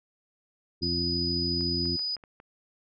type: harmonic tone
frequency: 86.5 Hz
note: F2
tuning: 16 cents flat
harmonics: 1 / 2 / 3 / 4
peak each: -34 / -34 / -34 / -34 dBFS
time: 0.81-1.97 s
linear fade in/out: 20 ms
type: tone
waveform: sine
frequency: 4967 Hz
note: D#8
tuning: 4 cents flat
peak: -28 dBFS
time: 0.82-2.16 s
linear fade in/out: 10 ms
type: clicks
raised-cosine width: 0.5 ms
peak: -34 dBFS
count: 6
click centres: 1.609 / 1.855 / 1.994 / 2.167 / 2.238 / 2.401 s
effects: none